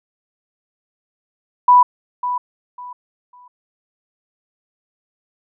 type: tone with echo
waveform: sine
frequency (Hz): 987.8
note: B5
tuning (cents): 0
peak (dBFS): -6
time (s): 1.68-1.83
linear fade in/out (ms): 5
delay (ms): 550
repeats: 3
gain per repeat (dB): -12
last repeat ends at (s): 3.48
effects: none